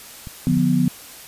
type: clicks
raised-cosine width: 5 ms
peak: -21 dBFS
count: 4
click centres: 0.272 / 0.476 / 0.518 / 0.574 s
type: chord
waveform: sine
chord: B diminished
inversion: first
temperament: just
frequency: 148.16 / 177.8 / 246.9 Hz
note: D3 / F3 / B3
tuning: +16 / +31 / 0 cents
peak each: -21 / -19 / -18 dBFS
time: 0.47-0.88 s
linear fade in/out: 0 ms
effects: white hiss -40 dBFS RMS until 1.27 s + resampled to 32000 Hz